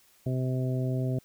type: harmonic tone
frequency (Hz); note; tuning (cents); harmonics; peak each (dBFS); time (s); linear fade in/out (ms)
128.8; C3; -27; 1 / 2 / 3 / 4 / 5; -27 / -34 / -37 / -42 / -39; 0.26-1.19; 5
effects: white hiss -62 dBFS RMS until 1.24 s